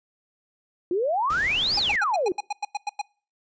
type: exponential two-way sweep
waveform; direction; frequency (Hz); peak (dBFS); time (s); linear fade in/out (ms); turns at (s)
sine; up then down; 336 to 5300 to 336; -21; 0.91-2.32; 2; 1.76
type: noise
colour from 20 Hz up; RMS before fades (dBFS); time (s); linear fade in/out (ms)
pink; -37; 1.3-1.96; 2
type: tone bursts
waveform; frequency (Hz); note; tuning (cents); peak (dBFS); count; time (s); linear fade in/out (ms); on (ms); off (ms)
square; 824; G#5; -14; -25; 11; 1.77-3.016; 5; 26; 96
effects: noise-tail reverb RT60 0.4 s tail -26 dB re dry + resampled to 16000 Hz